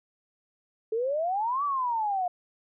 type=exponential two-way sweep; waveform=sine; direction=up then down; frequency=430 to 1174.7 to 705 Hz; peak=-25 dBFS; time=0.92-2.28 s; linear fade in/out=5 ms; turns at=1.64 s; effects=none